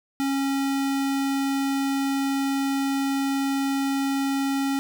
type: tone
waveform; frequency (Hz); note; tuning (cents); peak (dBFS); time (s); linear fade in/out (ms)
square; 274.1; C#4; -19; -23; 0.2-4.79; 0
effects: none